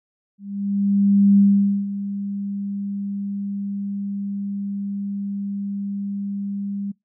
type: tone with ADSR envelope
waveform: sine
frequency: 199.9 Hz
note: G3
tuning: 34 cents sharp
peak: -10 dBFS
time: 0.38-6.92 s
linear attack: 1000 ms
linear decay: 480 ms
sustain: -14 dB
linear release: 11 ms
effects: noise-tail reverb RT60 0.2 s tail -26 dB re dry